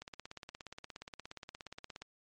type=click train; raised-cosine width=0.2 ms; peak=-28 dBFS; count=35; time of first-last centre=0.02-2.02 s; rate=17 Hz; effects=MP3 48 kbps